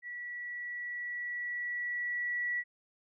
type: tone with level ramp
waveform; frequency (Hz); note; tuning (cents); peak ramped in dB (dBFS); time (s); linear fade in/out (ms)
sine; 1943; B6; -29; -39 to -30; 0.02-2.64; 50
effects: none